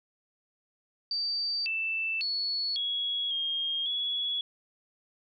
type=tone with pitch steps; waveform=sine; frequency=4636 / 2653 / 4402 / 3336 / 3232 / 3371 Hz; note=D8 / E7 / C#8 / G#7 / G#7 / G#7; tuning=-23 / +10 / -13 / +7 / -48 / +25 cents; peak=-28 dBFS; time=1.11-4.41 s; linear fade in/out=2 ms; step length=550 ms; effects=none